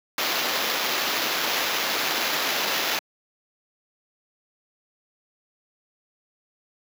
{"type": "noise with sample-and-hold", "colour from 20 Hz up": "violet", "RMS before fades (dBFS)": -25, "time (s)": [0.18, 2.99], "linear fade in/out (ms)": 2, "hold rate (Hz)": 8820, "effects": ["high-pass 300 Hz 12 dB/octave"]}